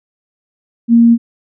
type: tone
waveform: sine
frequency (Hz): 233.1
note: A#3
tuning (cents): 0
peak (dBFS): -4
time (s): 0.88-1.18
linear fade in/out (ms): 50
effects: none